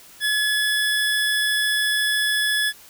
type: tone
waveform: 25% pulse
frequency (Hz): 1706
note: G#6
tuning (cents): +46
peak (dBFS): -15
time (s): 0.2-2.73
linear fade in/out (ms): 50
effects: white hiss -47 dBFS RMS until 2.89 s